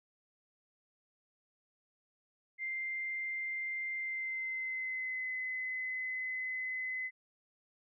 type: tone with pitch glide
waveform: sine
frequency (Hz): 2093 to 2031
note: C7 to B6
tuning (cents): 0 to +48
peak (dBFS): -35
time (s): 2.58-7.11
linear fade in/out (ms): 50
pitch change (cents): -52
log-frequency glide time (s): 3.95-5.29
effects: none